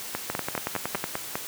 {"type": "two click trains", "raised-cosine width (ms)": 0.5, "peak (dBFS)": [-12, -12], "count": [9, 7], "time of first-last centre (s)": [[0.3, 1.041], [0.15, 1.355]], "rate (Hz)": [10.8, 4.98], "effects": ["white hiss -37 dBFS RMS until 1.47 s", "high-pass 100 Hz 12 dB/octave"]}